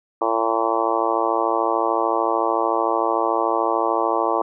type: harmonic tone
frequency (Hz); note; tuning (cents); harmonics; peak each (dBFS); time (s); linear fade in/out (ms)
113.5; A#2; -46; 3 / 4 / 5 / 6 / 7 / 8 / 9 / 10; -26 / -26 / -26 / -26 / -26 / -26 / -26 / -26; 0.21-4.42; 5
effects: none